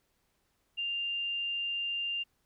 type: tone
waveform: sine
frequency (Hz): 2794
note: F7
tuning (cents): 0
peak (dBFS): -31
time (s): 0.77-2.24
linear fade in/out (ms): 20
effects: pink hiss -75 dBFS RMS until 2.45 s